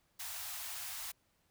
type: band-stop noise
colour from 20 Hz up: white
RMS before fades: -43 dBFS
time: 0.19-1.12 s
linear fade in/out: 10 ms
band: 100 to 650 Hz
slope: 96 dB/octave
effects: pink hiss -75 dBFS RMS until 1.5 s